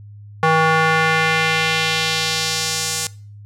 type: tone with band-pass filter sweep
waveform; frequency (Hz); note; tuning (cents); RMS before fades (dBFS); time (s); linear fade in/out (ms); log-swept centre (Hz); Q
square; 160; D#3; +49; -18; 0.43-3.07; 0; 1100 to 7500; 1.3
effects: noise-tail reverb RT60 0.4 s tail -21 dB re dry + added 103 Hz sine -36 dBFS peak until 3.45 s